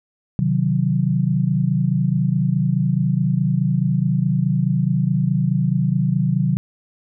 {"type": "chord", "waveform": "sine", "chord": "C diminished", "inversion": "none", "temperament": "equal", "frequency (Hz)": [130.81, 155.56, 185], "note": ["C3", "Eb3", "Gb3"], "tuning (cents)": [0, 0, 0], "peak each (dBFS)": -20, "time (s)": [0.39, 6.57], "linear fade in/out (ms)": 0, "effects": []}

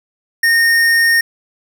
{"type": "tone with tanh clipping", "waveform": "sine", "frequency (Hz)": 1841, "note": "A#6", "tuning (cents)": -22, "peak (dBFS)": -11, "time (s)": [0.43, 1.21], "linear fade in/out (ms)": 5, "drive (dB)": 17, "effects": []}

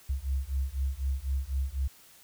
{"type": "beating tone pair", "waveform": "sine", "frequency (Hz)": [65.41, 69.41], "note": ["C2", "C#2"], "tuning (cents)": [0, 3], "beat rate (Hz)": 4, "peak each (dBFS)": -31, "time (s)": [0.09, 1.88], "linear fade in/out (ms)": 10, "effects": ["white hiss -56 dBFS RMS until 2.23 s"]}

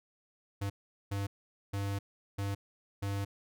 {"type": "tone bursts at uneven times", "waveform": "square", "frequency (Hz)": 99.6, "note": "G2", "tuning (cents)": 28, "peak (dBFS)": -33, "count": 5, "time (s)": [[0.61, 0.7], [1.11, 1.27], [1.73, 1.99], [2.38, 2.55], [3.02, 3.25]], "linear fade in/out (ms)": 10, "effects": []}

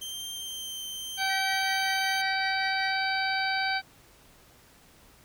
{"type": "tone with vibrato", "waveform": "sawtooth", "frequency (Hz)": 3136, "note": "G7", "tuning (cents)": 0, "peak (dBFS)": -32, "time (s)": [0.01, 2.22], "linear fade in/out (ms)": 10, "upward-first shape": "triangle", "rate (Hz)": 0.88, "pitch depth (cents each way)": 15}
{"type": "harmonic tone", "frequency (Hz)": 769, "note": "G5", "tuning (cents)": -33, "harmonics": [1, 2, 3, 4, 5, 6], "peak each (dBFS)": [-30, -30, -33, -42, -38, -34], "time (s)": [1.17, 3.82], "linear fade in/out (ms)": 50}
{"type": "tone with tremolo", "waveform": "triangle", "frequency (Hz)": 1922, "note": "B6", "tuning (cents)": -48, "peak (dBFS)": -32, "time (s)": [1.29, 2.97], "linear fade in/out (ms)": 10, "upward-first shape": "triangle", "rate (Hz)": 5.3, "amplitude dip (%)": 95}
{"effects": ["pink hiss -57 dBFS RMS until 5.24 s"]}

